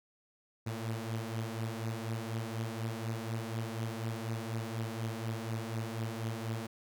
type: beating tone pair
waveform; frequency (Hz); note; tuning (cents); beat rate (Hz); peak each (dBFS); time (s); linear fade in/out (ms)
sawtooth; 111.5 / 115.6; A2 / A#2; +23 / -14; 4.1; -33 / -36; 0.66-6.67; 10
effects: none